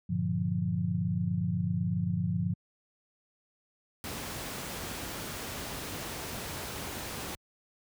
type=chord; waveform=sine; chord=G minor seventh; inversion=none; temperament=equal; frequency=98 / 116.54 / 146.83 / 174.61 Hz; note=G2 / Bb2 / D3 / F3; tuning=0 / 0 / 0 / 0 cents; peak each=-33 / -35 / -35 / -30 dBFS; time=0.09-2.54 s; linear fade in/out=10 ms
type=noise; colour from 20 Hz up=pink; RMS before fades=-38 dBFS; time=4.04-7.35 s; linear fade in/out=0 ms
effects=high-pass 60 Hz 12 dB/octave